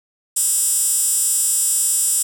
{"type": "tone with high-pass filter", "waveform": "15% pulse", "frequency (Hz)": 322.1, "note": "E4", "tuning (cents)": -40, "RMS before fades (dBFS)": -18, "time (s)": [0.36, 2.23], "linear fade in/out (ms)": 10, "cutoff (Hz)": 8500, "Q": 7.7, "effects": []}